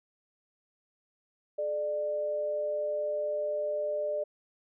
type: tone pair together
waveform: sine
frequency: 427.7 / 596 Hz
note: A4 / D5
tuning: -49 / +25 cents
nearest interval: tritone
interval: 574 cents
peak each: -38 / -29 dBFS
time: 1.58-4.24 s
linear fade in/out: 10 ms
effects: none